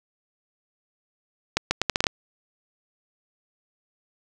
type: accelerating click train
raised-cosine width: 0.2 ms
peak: -3 dBFS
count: 8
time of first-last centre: 1.57-2.068 s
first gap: 140 ms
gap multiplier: 0.76
effects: none